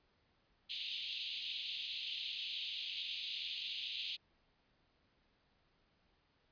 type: band-pass noise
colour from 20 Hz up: white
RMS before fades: -43 dBFS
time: 0.69-4.17 s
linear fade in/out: 20 ms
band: 2700 to 4100 Hz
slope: 48 dB/octave
effects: pink hiss -75 dBFS RMS until 6.51 s + resampled to 11025 Hz